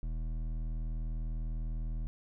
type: tone with hard clipping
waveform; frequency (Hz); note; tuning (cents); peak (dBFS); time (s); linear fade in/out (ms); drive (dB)
sine; 40; D#1; +49; -35; 0.03-2.07; 0; 11
effects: none